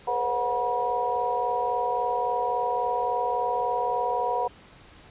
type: tone cluster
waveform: sine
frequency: 425.7 / 489.4 / 533 / 732 / 966 Hz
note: G#4 / B4 / C5 / F#5 / B5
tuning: +43 / -16 / +32 / -19 / -39 cents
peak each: -36 / -30 / -35 / -28 / -27 dBFS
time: 0.07-4.48 s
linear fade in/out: 10 ms
effects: pink hiss -51 dBFS RMS until 5.1 s + resampled to 8000 Hz